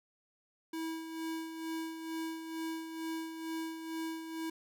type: tone with tremolo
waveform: square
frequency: 324.1 Hz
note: E4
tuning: 29 cents flat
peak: -36 dBFS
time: 0.73-4.5 s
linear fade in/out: 5 ms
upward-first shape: sine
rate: 2.2 Hz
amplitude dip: 55%
effects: none